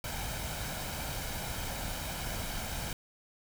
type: noise with comb filter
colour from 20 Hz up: pink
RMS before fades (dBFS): -37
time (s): 0.04-2.93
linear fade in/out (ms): 2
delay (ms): 1.3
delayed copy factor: +0.5
effects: none